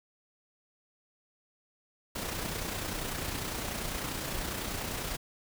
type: noise with amplitude modulation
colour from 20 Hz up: pink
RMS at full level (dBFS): -34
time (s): 2.15-5.17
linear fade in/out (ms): 10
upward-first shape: sine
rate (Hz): 30.1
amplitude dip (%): 40
effects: none